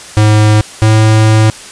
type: tone pair in turn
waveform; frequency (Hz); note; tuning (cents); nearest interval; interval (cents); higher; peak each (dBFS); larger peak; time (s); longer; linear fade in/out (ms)
square; 106.8 / 109.23; G#2 / A2; +49 / -12; unison; 39; second; -5; neither; 0.17-0.61 / 0.82-1.5; second; 0
effects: white hiss -30 dBFS RMS until 1.71 s + resampled to 22050 Hz